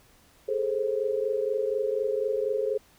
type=tone cluster; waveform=sine; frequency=415 / 439.1 / 528 Hz; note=G#4 / A4 / C5; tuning=-1 / -4 / +16 cents; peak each=-29 dBFS; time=0.48-2.78 s; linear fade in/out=10 ms; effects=pink hiss -59 dBFS RMS until 2.98 s